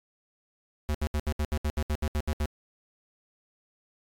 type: tone bursts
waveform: square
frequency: 75.3 Hz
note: D2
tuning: 44 cents sharp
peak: -26 dBFS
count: 13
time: 0.89-2.456 s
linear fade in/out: 0 ms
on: 54 ms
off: 72 ms
effects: AAC 48 kbps